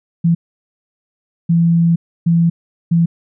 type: tone bursts at uneven times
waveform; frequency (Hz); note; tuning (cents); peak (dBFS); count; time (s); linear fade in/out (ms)
sine; 168.2; E3; +35; -9; 4; 0.24-0.35 / 1.49-1.96 / 2.26-2.5 / 2.91-3.06; 10
effects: none